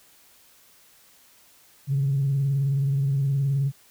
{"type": "tone with vibrato", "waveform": "sine", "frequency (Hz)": 138.1, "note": "C#3", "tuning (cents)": -6, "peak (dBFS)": -19, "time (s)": [1.87, 3.72], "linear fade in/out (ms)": 50, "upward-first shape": "sine", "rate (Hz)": 19, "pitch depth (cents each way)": 54, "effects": ["tanh soft clip ceiling -16 dBFS", "white hiss -56 dBFS RMS until 3.9 s"]}